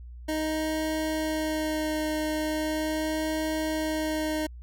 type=tone with vibrato; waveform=25% pulse; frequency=311.1 Hz; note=D#4; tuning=in tune; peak=-23 dBFS; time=0.28-4.47 s; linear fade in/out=10 ms; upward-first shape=sine; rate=0.39 Hz; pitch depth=13 cents each way; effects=added 60 Hz sine -40 dBFS peak until 4.62 s